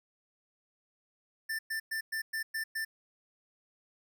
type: tone bursts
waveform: square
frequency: 1779 Hz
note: A6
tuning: 19 cents sharp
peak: -33 dBFS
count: 7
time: 1.49-2.85 s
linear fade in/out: 10 ms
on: 100 ms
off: 110 ms
effects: none